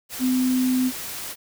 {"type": "tone in noise", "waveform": "sine", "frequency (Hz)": 255.1, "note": "C4", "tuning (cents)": -44, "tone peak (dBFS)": -18, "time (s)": [0.19, 0.92], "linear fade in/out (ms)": 50, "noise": "white", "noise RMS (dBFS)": -33, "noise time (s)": [0.09, 1.36], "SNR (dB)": 12, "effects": []}